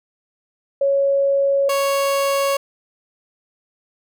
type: tone pair in turn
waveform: sine / 30% pulse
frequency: 554.4 / 554.4 Hz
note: C#5 / C#5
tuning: 0 / 0 cents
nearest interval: unison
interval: 0 cents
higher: neither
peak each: -14 dBFS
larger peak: neither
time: 0.81-1.69 / 1.69-2.57 s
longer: neither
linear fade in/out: 5 ms
effects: none